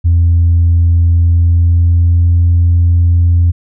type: tone with pitch glide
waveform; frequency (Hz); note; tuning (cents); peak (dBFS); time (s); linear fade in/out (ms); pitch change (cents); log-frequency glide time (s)
sine; 84.9 to 86.04; F2 to F2; -48 to -25; -4; 0.04-3.52; 20; +23; 1.16-2.37
effects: tanh soft clip ceiling -3 dBFS

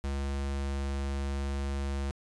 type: tone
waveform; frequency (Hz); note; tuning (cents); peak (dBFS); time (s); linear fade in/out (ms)
square; 69.2; C#2; -2; -31; 0.04-2.11; 0
effects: resampled to 22050 Hz

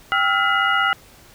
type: tone cluster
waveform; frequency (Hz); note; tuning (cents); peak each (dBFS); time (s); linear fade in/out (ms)
sine; 787 / 1313 / 1409 / 2007 / 2875; G5 / E6 / F6 / B6 / F7; +7 / -7 / +15 / +27 / +50; -24 / -22 / -19 / -24 / -25; 0.12-0.93; 0
effects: pink hiss -48 dBFS RMS until 1.34 s

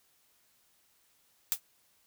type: noise with exponential decay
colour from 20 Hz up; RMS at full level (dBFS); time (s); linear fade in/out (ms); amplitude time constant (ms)
blue; -24; 1.52-1.6; 0; 16
effects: white hiss -69 dBFS RMS until 2.06 s

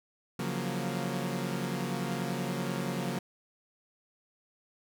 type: chord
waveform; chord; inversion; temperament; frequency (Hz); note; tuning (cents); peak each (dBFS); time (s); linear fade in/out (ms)
sawtooth; Gb major seventh; second; equal; 138.59 / 174.61 / 185 / 233.1; Db3 / F3 / Gb3 / Bb3; 0 / 0 / 0 / 0; -33; 0.39-3.19; 5
effects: none

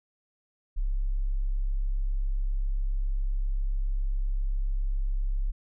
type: tone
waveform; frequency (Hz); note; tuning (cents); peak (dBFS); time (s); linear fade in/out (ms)
sine; 33.7; C#1; -48; -24; 0.76-5.52; 20
effects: none

